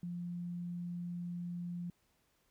sine tone, 174.61 Hz, F3, in tune, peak -38 dBFS, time 0.03-1.9 s, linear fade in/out 2 ms, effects pink hiss -75 dBFS RMS until 2.5 s

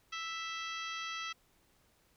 harmonic tone with a mistuned harmonic, 659.3 Hz, E5, in tune, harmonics 2 / 3 / 4 / 5 / 6 / 7 / 8 / 9, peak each -42 / -45 / -45 / -45 / -51 / -53 / -55 / -52 dBFS, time 0.12-1.33 s, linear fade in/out 10 ms, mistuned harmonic 5, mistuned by -29 cents, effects pink hiss -70 dBFS RMS until 2.16 s

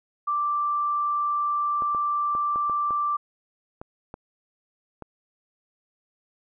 sine tone, 1174.7 Hz, D6, in tune, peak -22 dBFS, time 0.27-3.17 s, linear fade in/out 10 ms
clicks, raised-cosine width 1 ms, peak -23 dBFS, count 9, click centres 1.822 / 1.948 / 2.351 / 2.559 / 2.697 / 2.907 / 3.815 / 4.141 / 5.023 s
effects none

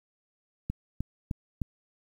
click train, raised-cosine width 5 ms, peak -18 dBFS, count 4, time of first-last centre 0.7-1.617 s, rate 3.27 Hz, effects 9-bit

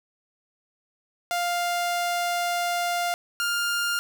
sawtooth tone pair in turn, 700 / 1404 Hz, F5 / F6, +4 / +9 cents, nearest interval octave, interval 1205 cents, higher second, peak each -20 dBFS, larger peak neither, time 1.31-3.14 / 3.4-3.99 s, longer first, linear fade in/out 0 ms, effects none

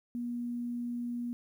sine tone, 240.3 Hz, B3, 47 cents flat, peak -33 dBFS, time 0.15-1.33 s, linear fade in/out 0 ms, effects 11-bit

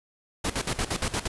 pink noise with tremolo, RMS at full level -27 dBFS, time 0.44-1.28 s, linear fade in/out 10 ms, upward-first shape square, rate 8.6 Hz, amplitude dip 80%, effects resampled to 24000 Hz

